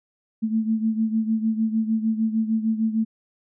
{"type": "beating tone pair", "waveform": "sine", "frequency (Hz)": [220, 226.6], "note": ["A3", "A#3"], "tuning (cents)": [0, -49], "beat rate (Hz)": 6.6, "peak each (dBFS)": [-21, -26], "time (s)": [0.42, 3.05], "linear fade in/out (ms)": 20, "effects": []}